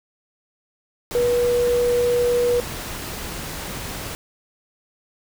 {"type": "tone in noise", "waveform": "sine", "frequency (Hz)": 484.4, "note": "B4", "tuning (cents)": -34, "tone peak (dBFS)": -16, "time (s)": [1.15, 2.6], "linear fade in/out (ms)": 0, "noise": "pink", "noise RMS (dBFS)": -31, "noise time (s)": [1.11, 4.15], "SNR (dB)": 12, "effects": []}